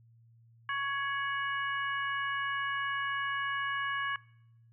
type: harmonic tone with a mistuned harmonic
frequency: 557 Hz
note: C#5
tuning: 8 cents sharp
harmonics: 2 / 3 / 4 / 5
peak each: -34 / -34 / -43 / -43 dBFS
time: 0.69-4.16 s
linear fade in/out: 2 ms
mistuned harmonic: 5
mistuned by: +75 cents
effects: noise-tail reverb RT60 0.8 s tail -23 dB re dry + added 115 Hz sine -58 dBFS peak until 4.72 s